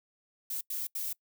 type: noise bursts at uneven times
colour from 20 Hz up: violet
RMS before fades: -35 dBFS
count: 3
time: 0.5-0.61 / 0.7-0.87 / 0.95-1.13 s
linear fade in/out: 5 ms
effects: noise-tail reverb RT60 0.1 s tail -24 dB re dry